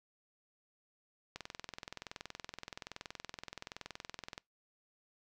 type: click train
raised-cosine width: 0.2 ms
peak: -25 dBFS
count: 65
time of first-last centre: 1.36-4.379 s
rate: 21.2 Hz
effects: noise-tail reverb RT60 0.2 s tail -25 dB re dry